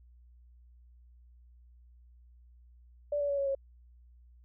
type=tone with pitch steps; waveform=sine; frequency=583 / 573.6 / 564.4 / 555.4 / 546.5 Hz; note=D5 / D5 / C#5 / C#5 / C#5; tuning=-13 / -41 / +31 / +3 / -25 cents; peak=-28 dBFS; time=3.12-3.55 s; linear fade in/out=5 ms; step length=86 ms; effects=added 60 Hz sine -55 dBFS peak until 4.44 s